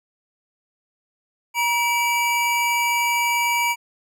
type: tone pair together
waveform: square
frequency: 951 / 2308 Hz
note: A#5 / D7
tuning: +34 / -31 cents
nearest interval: octave + minor third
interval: 1535 cents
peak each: -22 dBFS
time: 1.54-3.76 s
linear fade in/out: 50 ms
effects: none